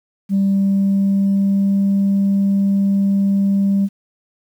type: tone with pitch glide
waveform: sine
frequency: 196 to 197.48 Hz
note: G3 to G3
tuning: 0 to +13 cents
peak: -11 dBFS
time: 0.29-3.89 s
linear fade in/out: 50 ms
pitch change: +13 cents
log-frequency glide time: 0.53-1.84 s
effects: tanh soft clip ceiling -10 dBFS + 8-bit